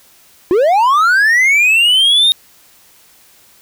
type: linear sweep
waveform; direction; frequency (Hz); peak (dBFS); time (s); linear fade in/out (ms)
triangle; up; 332.7 to 3729; -6; 0.51-2.32; 0
effects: white hiss -47 dBFS RMS until 3.61 s